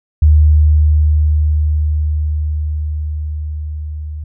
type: tone with level ramp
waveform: sine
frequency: 76 Hz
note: D#2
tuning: 40 cents flat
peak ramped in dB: -4 to -22 dBFS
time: 0.22-4.24 s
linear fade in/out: 5 ms
effects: none